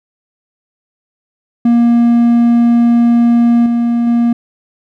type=tone with level steps; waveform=triangle; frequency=236 Hz; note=A#3; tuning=22 cents sharp; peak=-4 / -8 / -6 dBFS; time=1.65-4.33 s; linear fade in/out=5 ms; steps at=3.66 / 4.07 s; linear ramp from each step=2 ms; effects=none